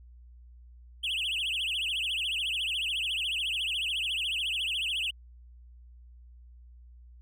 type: tone with vibrato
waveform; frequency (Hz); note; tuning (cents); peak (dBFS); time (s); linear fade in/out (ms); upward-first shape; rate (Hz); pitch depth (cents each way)
triangle; 2951; F#7; -5; -27; 1.03-5.11; 10; triangle; 14; 280
effects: added 60 Hz sine -49 dBFS peak until 7.21 s